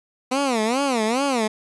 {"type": "tone with vibrato", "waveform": "15% pulse", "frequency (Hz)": 246.9, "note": "B3", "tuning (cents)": 0, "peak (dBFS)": -13, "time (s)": [0.31, 1.48], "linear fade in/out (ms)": 10, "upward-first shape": "sine", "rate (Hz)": 2.4, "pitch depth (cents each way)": 240, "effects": ["resampled to 24000 Hz"]}